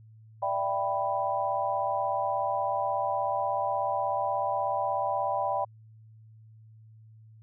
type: chord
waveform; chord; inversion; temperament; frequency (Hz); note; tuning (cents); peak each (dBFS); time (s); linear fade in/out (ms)
sine; E minor seventh; third; equal with one note detuned; 587.3 / 663.8 / 784 / 987.8; D5 / E5 / G5 / B5; 0 / +12 / 0 / 0; -32 / -34 / -30 / -31; 0.42-5.65; 10
effects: added 110 Hz sine -50 dBFS peak until 7.42 s